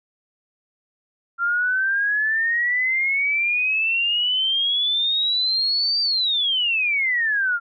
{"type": "exponential two-way sweep", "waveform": "sine", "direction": "up then down", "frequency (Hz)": [1376, 4699, 1376], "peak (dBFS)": -18, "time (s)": [1.38, 7.6], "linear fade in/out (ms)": 50, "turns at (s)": 6.01, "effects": []}